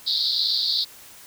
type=band-pass noise; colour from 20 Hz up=pink; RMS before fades=-23 dBFS; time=0.06-0.85 s; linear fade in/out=20 ms; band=3700 to 4800 Hz; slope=96 dB/octave; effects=white hiss -46 dBFS RMS until 1.26 s